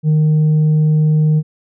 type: tone with tanh clipping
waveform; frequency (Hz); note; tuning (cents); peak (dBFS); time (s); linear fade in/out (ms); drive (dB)
sine; 154.1; D#3; -16; -10; 0.03-1.43; 50; 2
effects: none